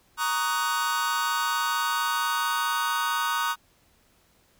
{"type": "chord", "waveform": "45% pulse", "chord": "D# minor seventh", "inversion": "second", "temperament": "just", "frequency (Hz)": [933.4, 1120.1, 1244.5, 1493.4], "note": ["A#5", "C#6", "D#6", "F#6"], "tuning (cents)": [2, 18, 0, 16], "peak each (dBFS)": [-30, -31, -29, -30], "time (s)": [0.17, 3.56], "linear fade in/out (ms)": 50, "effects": ["pink hiss -63 dBFS RMS until 4.59 s"]}